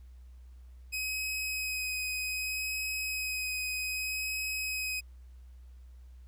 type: tone with vibrato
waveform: sawtooth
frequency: 2528 Hz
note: D#7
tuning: 27 cents sharp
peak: -29 dBFS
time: 0.92-5.01 s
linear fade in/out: 20 ms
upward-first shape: sine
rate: 0.64 Hz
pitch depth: 11 cents each way
effects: added 62 Hz sine -48 dBFS peak until 6.27 s + pink hiss -72 dBFS RMS until 6.27 s